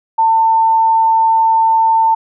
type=tone; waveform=sine; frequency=897 Hz; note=A5; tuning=33 cents sharp; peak=-8 dBFS; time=0.18-2.15 s; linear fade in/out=10 ms; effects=none